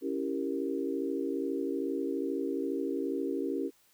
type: chord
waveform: sine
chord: C# diminished seventh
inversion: none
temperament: equal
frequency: 277.2 / 329.6 / 392 / 466.2 Hz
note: C#4 / E4 / G4 / Bb4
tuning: 0 / 0 / 0 / 0 cents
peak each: -34 / -36 / -35 / -38 dBFS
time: 0.01-3.71 s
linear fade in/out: 50 ms
effects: white hiss -66 dBFS RMS until 3.93 s